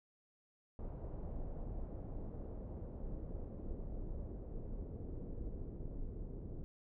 brown noise with low-pass filter sweep, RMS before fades -44 dBFS, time 0.79-6.64 s, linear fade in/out 0 ms, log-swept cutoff 670 to 390 Hz, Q 1.5, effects none

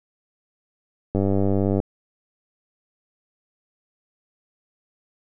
click train, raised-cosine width 2 ms, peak -9 dBFS, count 65, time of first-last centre 1.15-1.801 s, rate 98.3 Hz, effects none

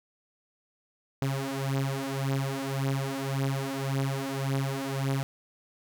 sawtooth beating tone pair, 135.1 / 136.9 Hz, C#3 / C#3, -44 / -21 cents, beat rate 1.8 Hz, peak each -27 dBFS, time 1.22-5.23 s, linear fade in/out 0 ms, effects none

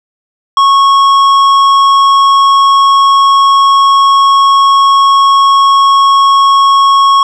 triangle tone with tanh clipping, 1100 Hz, C#6, 14 cents flat, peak -5 dBFS, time 0.57-7.23 s, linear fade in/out 2 ms, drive 14 dB, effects none

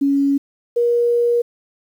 sine tone pair in turn, 279.1 / 475.9 Hz, C#4 / A#4, +12 / +36 cents, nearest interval major sixth, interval 924 cents, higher second, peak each -13 dBFS, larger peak neither, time 0.01-0.38 / 0.76-1.42 s, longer second, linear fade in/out 10 ms, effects 8-bit

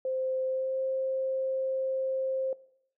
sine tone with pitch glide, 521 to 527.7 Hz, C5 to C5, -7 to +15 cents, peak -28 dBFS, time 0.05-2.53 s, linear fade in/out 2 ms, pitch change +22 cents, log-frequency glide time 0.45-0.8 s, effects noise-tail reverb RT60 0.7 s tail -19 dB re dry

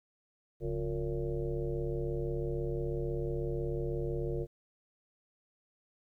sine tone with frequency modulation, 246.9 Hz, B3, in tune, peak -31 dBFS, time 0.6-4.47 s, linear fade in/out 50 ms, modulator 106 Hz, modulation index 2.5, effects 12-bit

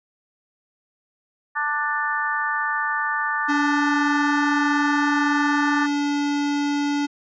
harmonic tone, 295.4 Hz, D4, 10 cents sharp, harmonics 3 / 4 / 5 / 6, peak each -28 / -26 / -28 / -25 dBFS, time 1.55-5.87 s, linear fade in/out 20 ms
square tone, 288.2 Hz, D4, 33 cents flat, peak -21 dBFS, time 3.48-7.07 s, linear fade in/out 20 ms
effects resampled to 16000 Hz

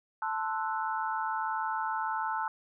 sine chord, F# half-diminished seventh, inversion first, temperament equal, 880 / 1046.5 / 1318.5 / 1480 Hz, A5 / C6 / E6 / F#6, 0 / 0 / 0 / 0 cents, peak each -32 / -38 / -36 / -38 dBFS, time 0.22-2.48 s, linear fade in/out 2 ms, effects none

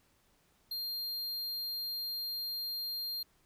square tone, 4200 Hz, C8, 6 cents sharp, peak -36 dBFS, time 0.71-3.23 s, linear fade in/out 5 ms, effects pink hiss -70 dBFS RMS until 3.45 s

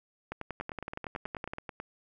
two click trains, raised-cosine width 0.5 ms, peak -21 / -23 dBFS, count 14 / 12, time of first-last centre 0.32-1.535 / 0.61-1.8 s, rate 10.7 / 9.24 Hz, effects none

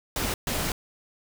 pink noise bursts at uneven times, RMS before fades -28 dBFS, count 2, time 0.16-0.34 / 0.47-0.72 s, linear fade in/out 2 ms, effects none

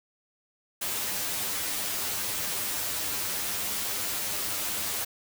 white noise with comb filter, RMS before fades -31 dBFS, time 0.81-5.05 s, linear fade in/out 10 ms, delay 10 ms, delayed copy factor +0.6, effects none

